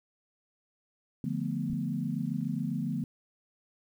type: chord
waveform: sine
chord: B half-diminished seventh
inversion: first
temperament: equal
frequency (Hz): 146.83 / 174.61 / 220 / 246.9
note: D3 / F3 / A3 / B3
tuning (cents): 0 / 0 / 0 / 0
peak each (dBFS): -35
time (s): 1.24-3.04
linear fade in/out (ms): 2
type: clicks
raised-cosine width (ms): 5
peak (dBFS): -30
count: 2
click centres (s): 1.7 / 1.731
effects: 10-bit